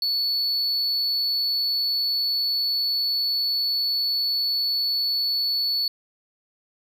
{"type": "tone", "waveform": "triangle", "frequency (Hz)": 4435, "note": "C#8", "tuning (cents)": 0, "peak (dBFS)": -20, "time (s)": [0.02, 5.88], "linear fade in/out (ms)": 2, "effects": []}